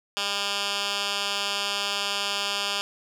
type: tone with band-pass filter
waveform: 10% pulse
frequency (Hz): 201.2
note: G3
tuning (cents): +45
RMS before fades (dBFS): -28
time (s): 0.17-2.81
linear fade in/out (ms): 0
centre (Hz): 3800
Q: 1.3
effects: none